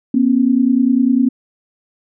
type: tone pair together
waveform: sine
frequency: 240 / 270 Hz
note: B3 / C#4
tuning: -49 / -45 cents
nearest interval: major second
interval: 204 cents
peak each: -13 dBFS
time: 0.14-1.29 s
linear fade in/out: 5 ms
effects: none